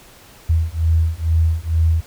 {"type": "beating tone pair", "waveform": "sine", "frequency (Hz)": [80.3, 82.5], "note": ["E2", "E2"], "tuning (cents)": [-45, 2], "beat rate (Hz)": 2.2, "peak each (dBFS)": -17, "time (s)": [0.49, 2.01], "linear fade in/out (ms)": 10, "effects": ["pink hiss -45 dBFS RMS until 2.06 s"]}